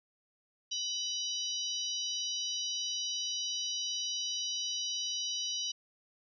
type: harmonic tone with a mistuned harmonic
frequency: 959 Hz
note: A#5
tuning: 49 cents sharp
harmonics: 3 / 4 / 5 / 6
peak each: -37 / -40 / -41 / -38 dBFS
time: 0.71-5.72 s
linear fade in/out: 10 ms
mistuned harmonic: 3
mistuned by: +68 cents
effects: none